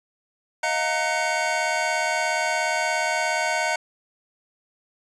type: tone cluster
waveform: square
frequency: 630 / 707 / 922 / 1507 / 2225 Hz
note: D#5 / F5 / A#5 / F#6 / C#7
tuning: +21 / +21 / -19 / +31 / +6 cents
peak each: -29 dBFS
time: 0.63-3.76 s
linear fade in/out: 5 ms
effects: resampled to 22050 Hz + 9-bit